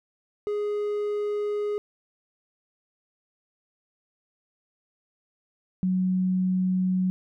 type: tone pair in turn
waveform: triangle / sine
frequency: 415.3 / 185 Hz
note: G#4 / F#3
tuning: 0 / 0 cents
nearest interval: octave + major second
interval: 1400 cents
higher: first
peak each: -23 / -21 dBFS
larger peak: second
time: 0.47-1.78 / 5.83-7.1 s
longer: first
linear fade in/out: 0 ms
effects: none